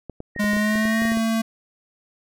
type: clicks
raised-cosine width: 2 ms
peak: -20 dBFS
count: 12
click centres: 0.097 / 0.204 / 0.363 / 0.442 / 0.534 / 0.567 / 0.756 / 0.854 / 1.02 / 1.053 / 1.119 / 1.172 s
type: tone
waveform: sine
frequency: 1864.7 Hz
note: A#6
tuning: in tune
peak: -25 dBFS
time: 0.35-1.15 s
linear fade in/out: 50 ms
type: tone with pitch glide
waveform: square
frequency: 207.7 to 225.2 Hz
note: G#3 to A3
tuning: 0 to +40 cents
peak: -20 dBFS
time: 0.39-1.42 s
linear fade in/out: 10 ms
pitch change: +140 cents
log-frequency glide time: 0.52-1.04 s
effects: none